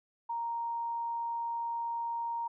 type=tone; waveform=sine; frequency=932.3 Hz; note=A#5; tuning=in tune; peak=-32 dBFS; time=0.29-2.48 s; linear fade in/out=10 ms; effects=none